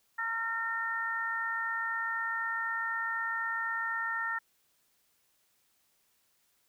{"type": "harmonic tone", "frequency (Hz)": 456, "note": "A#4", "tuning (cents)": -38, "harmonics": [2, 3, 4], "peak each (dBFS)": [-40, -35, -33], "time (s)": [0.18, 4.39], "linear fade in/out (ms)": 10, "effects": ["white hiss -72 dBFS RMS until 6.68 s"]}